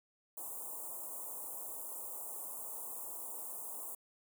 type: band-stop noise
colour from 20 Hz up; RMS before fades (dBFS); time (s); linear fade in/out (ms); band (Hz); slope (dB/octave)
white; -44; 0.37-3.95; 5; 1100 to 7700; 48
effects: high-pass 400 Hz 12 dB/octave